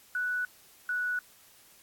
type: tone pair in turn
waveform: sine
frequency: 1480 / 1474.1 Hz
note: F#6 / F#6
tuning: 0 / -7 cents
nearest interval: unison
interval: 7 cents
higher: first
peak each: -28 dBFS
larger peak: neither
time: 0.15-0.45 / 0.89-1.19 s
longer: neither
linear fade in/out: 2 ms
effects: white hiss -58 dBFS RMS until 1.82 s + AAC 64 kbps